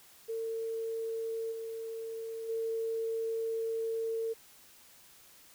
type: tone with level steps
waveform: sine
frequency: 451.8 Hz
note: A4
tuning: 46 cents sharp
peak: -33 / -37 / -31 dBFS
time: 0.28-4.34 s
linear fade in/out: 20 ms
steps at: 1.51 / 2.48 s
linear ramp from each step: 20 ms
effects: white hiss -58 dBFS RMS until 5.54 s